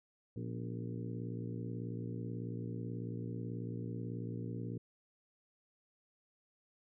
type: harmonic tone with a mistuned harmonic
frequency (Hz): 58.27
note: A#1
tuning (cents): 0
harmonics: 2 / 3 / 4 / 5 / 6 / 7 / 8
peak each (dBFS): -41 / -45 / -47 / -49 / -51 / -52 / -53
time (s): 0.36-4.78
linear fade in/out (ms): 5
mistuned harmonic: 4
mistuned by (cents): +85
effects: none